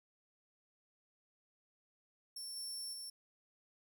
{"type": "tone with level steps", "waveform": "25% pulse", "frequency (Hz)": 5430, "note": "F8", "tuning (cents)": -50, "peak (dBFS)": [-39, -37, -40], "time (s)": [2.36, 3.1], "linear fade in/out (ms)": 5, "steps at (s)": [2.56, 2.93], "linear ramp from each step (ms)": 2, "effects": []}